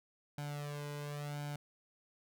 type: tone with flanger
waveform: sawtooth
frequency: 146 Hz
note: D3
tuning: 10 cents flat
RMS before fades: -42 dBFS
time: 0.38-1.56 s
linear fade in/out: 2 ms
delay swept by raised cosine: 1.3 to 2.01 ms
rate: 0.94 Hz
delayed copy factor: +0.8
effects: none